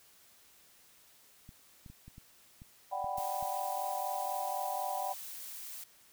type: clicks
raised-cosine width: 5 ms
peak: -38 dBFS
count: 9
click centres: 1.491 / 1.862 / 1.9 / 2.08 / 2.181 / 2.619 / 3.044 / 3.183 / 3.427 s
type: chord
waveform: sine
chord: G major seventh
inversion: second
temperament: equal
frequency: 587.3 / 740 / 784 / 987.8 Hz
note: D5 / F#5 / G5 / B5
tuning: 0 / 0 / 0 / 0 cents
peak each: -42 / -38 / -37 / -41 dBFS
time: 2.91-5.14 s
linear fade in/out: 20 ms
type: noise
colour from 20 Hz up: blue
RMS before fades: -45 dBFS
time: 3.17-5.84 s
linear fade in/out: 5 ms
effects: white hiss -62 dBFS RMS until 6.12 s